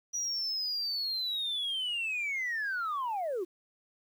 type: linear sweep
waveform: sine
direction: down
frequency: 5850 to 329.6 Hz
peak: -29 dBFS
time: 0.13-3.45 s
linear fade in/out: 20 ms
effects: tanh soft clip ceiling -28 dBFS + 10-bit